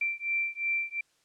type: beating tone pair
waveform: sine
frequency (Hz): 2349 / 2351.8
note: D7 / D7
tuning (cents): 0 / +2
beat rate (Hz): 2.8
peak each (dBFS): -31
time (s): 0.01-1.01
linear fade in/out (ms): 5
effects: white hiss -69 dBFS RMS until 1.24 s + low-pass 8000 Hz 12 dB/octave